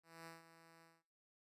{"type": "tone with ADSR envelope", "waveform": "5% pulse", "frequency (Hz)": 164.81, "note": "E3", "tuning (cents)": 0, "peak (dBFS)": -40, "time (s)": [0.03, 1.03], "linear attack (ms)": 230, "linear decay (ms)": 160, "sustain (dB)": -12, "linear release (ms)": 210, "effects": ["noise-tail reverb RT60 0.6 s tail -23 dB re dry", "resampled to 32000 Hz"]}